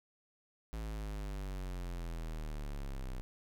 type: linear sweep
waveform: square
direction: down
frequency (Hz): 55.2 to 31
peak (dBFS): -39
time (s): 0.73-3.21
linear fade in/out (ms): 0
effects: none